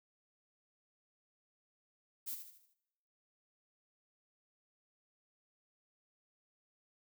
violet noise with echo, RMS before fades -41 dBFS, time 2.26-2.36 s, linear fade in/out 20 ms, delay 77 ms, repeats 5, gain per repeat -7 dB, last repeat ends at 2.745 s, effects noise-tail reverb RT60 1.0 s tail -24 dB re dry

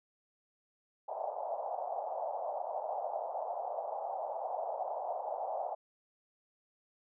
pink band-pass noise, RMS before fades -38 dBFS, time 1.08-5.75 s, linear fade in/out 10 ms, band 600 to 830 Hz, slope 48 dB/octave, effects none

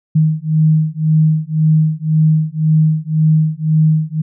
sine beating tone pair, 155.56 / 157.46 Hz, D#3 / D#3, 0 / +21 cents, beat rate 1.9 Hz, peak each -13 dBFS, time 0.15-4.22 s, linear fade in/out 10 ms, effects none

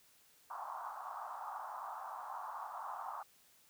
white band-pass noise, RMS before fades -45 dBFS, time 0.5-3.23 s, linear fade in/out 5 ms, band 740 to 1200 Hz, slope 48 dB/octave, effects white hiss -67 dBFS RMS until 3.69 s

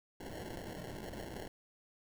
violet noise with sample-and-hold, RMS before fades -45 dBFS, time 0.2-1.48 s, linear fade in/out 5 ms, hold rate 1225 Hz, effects none

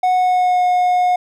triangle tone with pitch glide, 735 to 722.8 Hz, F#5 to F#5, -12 to -41 cents, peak -10 dBFS, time 0.03-1.16 s, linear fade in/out 5 ms, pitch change -29 cents, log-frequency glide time 0.13-0.64 s, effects none

